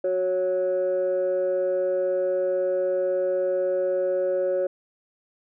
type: tone pair together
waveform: sine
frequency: 369.1 / 553 Hz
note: F#4 / C#5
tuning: -4 / -4 cents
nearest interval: perfect fifth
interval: 700 cents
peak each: -25 / -21 dBFS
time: 0.04-4.67 s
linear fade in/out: 5 ms
effects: tanh soft clip ceiling -17 dBFS